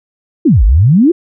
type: exponential two-way sweep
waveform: sine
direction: down then up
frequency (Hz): 372 to 46.25 to 372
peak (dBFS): -4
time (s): 0.45-1.12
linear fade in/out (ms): 10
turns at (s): 0.64
effects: none